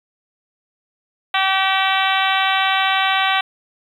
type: harmonic tone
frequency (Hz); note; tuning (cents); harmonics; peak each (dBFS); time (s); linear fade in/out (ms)
383.9; G4; -36; 2 / 3 / 4 / 5 / 6 / 7 / 8 / 9 / 10; -20 / -22 / -23 / -24 / -25 / -25 / -26 / -27 / -27; 1.34-3.41; 5
effects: 8-bit